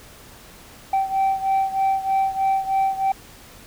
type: beating tone pair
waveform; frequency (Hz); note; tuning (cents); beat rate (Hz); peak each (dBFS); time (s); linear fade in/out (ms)
sine; 774 / 777.2; G5 / G5; -22 / -15; 3.2; -18 / -21; 0.93-3.12; 5
effects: tanh soft clip ceiling -15 dBFS + pink hiss -45 dBFS RMS until 3.66 s